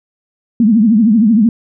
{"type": "tone with vibrato", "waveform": "sine", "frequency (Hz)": 220, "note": "A3", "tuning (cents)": 0, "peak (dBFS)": -6, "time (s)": [0.6, 1.49], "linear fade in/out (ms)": 2, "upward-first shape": "triangle", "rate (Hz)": 13, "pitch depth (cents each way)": 190, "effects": []}